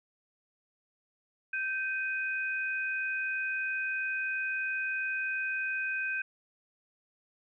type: tone pair together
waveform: sine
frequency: 1557 / 2500 Hz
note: G6 / D#7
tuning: -12 / +8 cents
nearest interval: minor sixth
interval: 820 cents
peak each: -32 / -34 dBFS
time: 1.53-6.22 s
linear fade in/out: 5 ms
effects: none